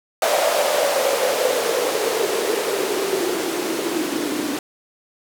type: noise with band-pass filter sweep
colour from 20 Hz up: blue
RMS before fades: -21 dBFS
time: 0.22-4.59 s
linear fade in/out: 2 ms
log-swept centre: 620 to 290 Hz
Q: 6.4
effects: none